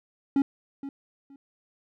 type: tone with echo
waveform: triangle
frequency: 276.6 Hz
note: C#4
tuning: 4 cents flat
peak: -17 dBFS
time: 0.36-0.42 s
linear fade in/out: 2 ms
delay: 470 ms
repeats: 2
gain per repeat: -14 dB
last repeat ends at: 1.36 s
effects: none